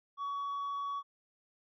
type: tone with tanh clipping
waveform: triangle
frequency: 1127 Hz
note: C#6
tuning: 28 cents sharp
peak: -35 dBFS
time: 0.17-1.03 s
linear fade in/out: 50 ms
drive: 7 dB
effects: none